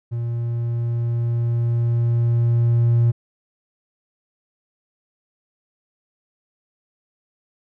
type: tone with level ramp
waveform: triangle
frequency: 117.8 Hz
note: A#2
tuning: 19 cents sharp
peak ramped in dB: -20 to -10 dBFS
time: 0.11-3.12 s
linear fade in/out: 20 ms
effects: tanh soft clip ceiling -7 dBFS